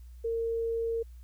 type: tone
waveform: sine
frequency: 458.2 Hz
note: A#4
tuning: 30 cents flat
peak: -28 dBFS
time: 0.24-1.03 s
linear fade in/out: 10 ms
effects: added 60 Hz sine -45 dBFS peak until 1.23 s + white hiss -69 dBFS RMS until 1.23 s